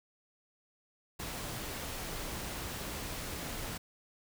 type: noise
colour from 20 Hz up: pink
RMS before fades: -40 dBFS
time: 1.19-3.78 s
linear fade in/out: 10 ms
effects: none